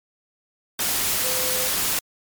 sine tone in noise, 510 Hz, C5, 44 cents flat, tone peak -30 dBFS, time 1.24-1.68 s, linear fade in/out 2 ms, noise white, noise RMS -23 dBFS, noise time 0.79-1.99 s, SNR -10 dB, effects MP3 96 kbps

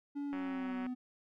triangle tone with pitch glide, 285.3 to 251.3 Hz, C#4 to B3, +50 to +30 cents, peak -34 dBFS, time 0.15-0.95 s, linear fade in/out 20 ms, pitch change -220 cents, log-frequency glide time 0.28-0.76 s
click train, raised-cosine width 0.5 ms, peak -32 dBFS, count 101, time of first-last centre 0.33-0.865 s, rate 187 Hz
effects none

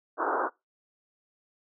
white band-pass noise, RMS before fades -28 dBFS, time 0.17-0.5 s, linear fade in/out 50 ms, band 280 to 1500 Hz, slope 96 dB/octave, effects noise-tail reverb RT60 0.2 s tail -22 dB re dry

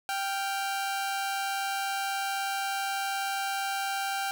sawtooth tone pair together, 784 / 1391.7 Hz, G5 / F6, 0 / -6 cents, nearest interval minor seventh, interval 994 cents, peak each -26 / -33 dBFS, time 0.09-4.31 s, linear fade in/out 0 ms, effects none

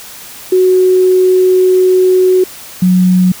sine tone pair in turn, 370 / 182.88 Hz, F#4 / F#3, 0 / -20 cents, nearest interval octave, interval 1220 cents, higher first, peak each -5 dBFS, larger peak neither, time 0.52-2.44 / 2.82-3.32 s, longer first, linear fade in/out 5 ms, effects white hiss -31 dBFS RMS until 3.4 s

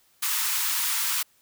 white high-pass noise, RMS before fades -26 dBFS, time 0.22-1.23 s, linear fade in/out 10 ms, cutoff 870 Hz, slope 96 dB/octave, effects white hiss -63 dBFS RMS until 1.41 s

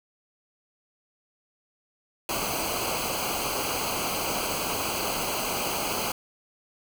pink noise with comb filter, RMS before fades -29 dBFS, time 2.29-6.12 s, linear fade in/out 2 ms, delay 0.55 ms, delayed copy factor -0.8, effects none

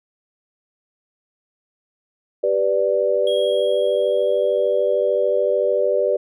sine chord, G major, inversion none, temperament equal, 392 / 493.9 / 587.3 Hz, G4 / B4 / D5, 0 / 0 / 0 cents, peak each -22 / -20 / -19 dBFS, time 2.43-6.17 s, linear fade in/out 10 ms
triangle tone with exponential decay, 3281 Hz, G#7, 22 cents flat, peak -25 dBFS, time 3.27-5.8 s, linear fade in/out 2 ms, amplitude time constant 550 ms
effects none

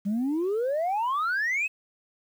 sine exponential sweep, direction up, 192.9 to 2634 Hz, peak -22 dBFS, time 0.05-1.68 s, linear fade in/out 20 ms, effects tanh soft clip ceiling -22 dBFS + 9-bit

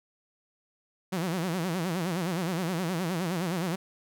sawtooth tone with vibrato, 175.1 Hz, F3, 5 cents sharp, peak -24 dBFS, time 1.12-3.76 s, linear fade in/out 10 ms, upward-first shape sine, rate 9.6 Hz, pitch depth 160 cents each way, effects none

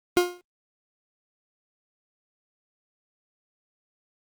40% pulse tone with exponential decay, 355.2 Hz, F4, 29 cents sharp, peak -13 dBFS, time 0.17-0.41 s, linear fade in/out 0 ms, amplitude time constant 52 ms, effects Opus 32 kbps

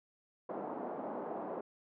white band-pass noise, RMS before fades -41 dBFS, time 0.49-1.61 s, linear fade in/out 5 ms, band 210 to 840 Hz, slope 24 dB/octave, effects none

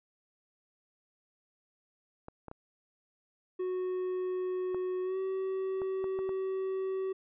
clicks, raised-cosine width 1 ms, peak -29 dBFS, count 8, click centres 2.284 / 2.483 / 2.514 / 4.746 / 5.818 / 6.042 / 6.19 / 6.292 s
triangle tone with pitch glide, 367.9 to 380.9 Hz, F#4 to G4, -10 to -50 cents, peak -29 dBFS, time 3.59-7.13 s, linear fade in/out 10 ms, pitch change +60 cents, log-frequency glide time 5.03-5.18 s
effects resampled to 8000 Hz

